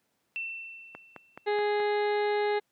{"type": "tone with exponential decay", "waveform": "sine", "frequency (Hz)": 2687, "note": "E7", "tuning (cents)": 33, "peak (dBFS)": -30, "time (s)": [0.36, 1.61], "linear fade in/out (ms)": 0, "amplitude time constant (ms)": 270}
{"type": "click train", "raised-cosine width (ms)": 0.5, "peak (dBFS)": -26, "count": 5, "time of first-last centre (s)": [0.95, 1.801], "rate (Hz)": 4.7}
{"type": "harmonic tone", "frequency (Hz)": 415.3, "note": "G#4", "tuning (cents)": 0, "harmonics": [1, 2, 3, 4, 5, 6, 7, 8, 9, 10], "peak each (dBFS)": [-26, -31, -46, -39, -38, -49, -49, -54, -46, -48], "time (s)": [1.46, 2.6], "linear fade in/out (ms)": 20}
{"effects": ["pink hiss -75 dBFS RMS until 2.71 s", "high-pass 150 Hz 12 dB/octave"]}